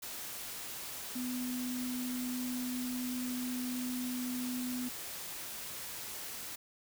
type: tone in noise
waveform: sine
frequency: 250 Hz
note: B3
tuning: 21 cents sharp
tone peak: -35 dBFS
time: 1.15-4.89 s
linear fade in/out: 10 ms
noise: white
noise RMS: -43 dBFS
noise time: 0.02-6.56 s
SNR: +5 dB
effects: none